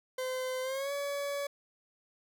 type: tone with pitch glide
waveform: 40% pulse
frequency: 514 to 567 Hz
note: C5 to C#5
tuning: -31 to +39 cents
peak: -32 dBFS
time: 0.18-1.47 s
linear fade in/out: 5 ms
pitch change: +170 cents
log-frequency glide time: 0.62-0.92 s
effects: none